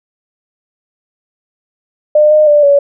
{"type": "tone with pitch steps", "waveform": "sine", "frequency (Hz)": [603, 611, 590, 567], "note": ["D5", "D#5", "D5", "C#5"], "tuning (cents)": [46, -32, 8, 39], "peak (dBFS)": -4, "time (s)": [2.15, 2.79], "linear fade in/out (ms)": 5, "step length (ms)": 160, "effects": []}